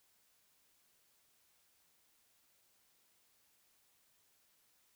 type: silence
effects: white hiss -73 dBFS RMS until 4.95 s